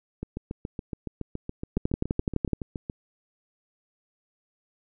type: two click trains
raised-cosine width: 3 ms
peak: -19 / -11 dBFS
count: 20 / 10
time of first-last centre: 0.23-2.899 / 1.77-2.533 s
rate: 7.12 / 11.8 Hz
effects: none